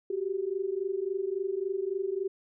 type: tone pair together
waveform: sine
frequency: 372.4 / 396 Hz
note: F#4 / G4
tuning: +11 / +18 cents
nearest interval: minor second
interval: 107 cents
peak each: -32 / -31 dBFS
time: 0.1-2.28 s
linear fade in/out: 5 ms
effects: none